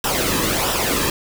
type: noise with flanger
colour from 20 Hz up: pink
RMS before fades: -20 dBFS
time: 0.04-1.1 s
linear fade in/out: 2 ms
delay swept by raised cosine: 0.45 to 1.41 ms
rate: 1.5 Hz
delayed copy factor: -0.6
effects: none